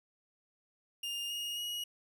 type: tone with pitch steps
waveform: 40% pulse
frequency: 2821 / 2859 / 2897 Hz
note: F7 / F7 / F#7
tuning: +17 / +40 / -37 cents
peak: -35 dBFS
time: 1.03-1.84 s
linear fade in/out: 5 ms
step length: 270 ms
effects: none